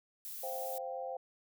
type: noise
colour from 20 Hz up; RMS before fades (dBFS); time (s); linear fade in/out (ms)
violet; -44; 0.25-0.78; 0
type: chord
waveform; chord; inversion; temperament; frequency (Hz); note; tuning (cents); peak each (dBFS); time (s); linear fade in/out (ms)
sine; C suspended fourth; none; just; 523.3 / 697.7 / 784.9; C5 / F5 / G5; 0 / -2 / +2; -40 / -43 / -43; 0.43-1.17; 5
effects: none